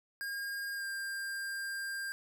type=tone with pitch glide; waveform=square; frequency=1618 to 1596.6 Hz; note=G#6 to G6; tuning=-46 to +31 cents; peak=-37 dBFS; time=0.21-2.12 s; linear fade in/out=0 ms; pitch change=-23 cents; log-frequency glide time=0.75-0.85 s; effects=none